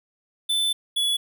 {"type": "tone pair in turn", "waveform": "square", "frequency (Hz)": [3520, 3408], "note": ["A7", "G#7"], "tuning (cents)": [0, 44], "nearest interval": "minor second", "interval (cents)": 56, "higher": "first", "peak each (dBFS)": -21, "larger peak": "neither", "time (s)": [[0.49, 0.73], [0.96, 1.17]], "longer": "first", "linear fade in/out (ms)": 10, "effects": []}